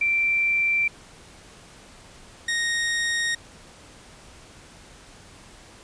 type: tone pair in turn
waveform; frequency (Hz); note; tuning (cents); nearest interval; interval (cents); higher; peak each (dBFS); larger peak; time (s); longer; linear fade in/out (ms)
sine / sawtooth; 2349 / 1864.4; D7 / A#6; 0 / 0; major third; 400; first; -19 / -19; neither; 0.01-0.88 / 2.48-3.35; neither; 5
effects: pink hiss -48 dBFS RMS until 5.83 s + resampled to 22050 Hz